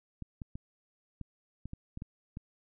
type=clicks; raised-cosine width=5 ms; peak=-28 dBFS; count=9; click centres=0.223 / 0.418 / 0.555 / 1.213 / 1.656 / 1.734 / 1.974 / 2.021 / 2.371 s; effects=none